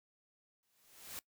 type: noise with exponential growth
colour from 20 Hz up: white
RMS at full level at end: -43 dBFS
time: 0.63-1.19 s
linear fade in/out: 0 ms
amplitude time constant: 120 ms
effects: noise-tail reverb RT60 0.1 s tail -21 dB re dry